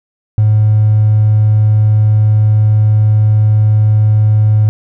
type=tone with hard clipping; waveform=triangle; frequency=106.9 Hz; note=A2; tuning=49 cents flat; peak=-6 dBFS; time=0.38-4.69 s; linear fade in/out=0 ms; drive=3 dB; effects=none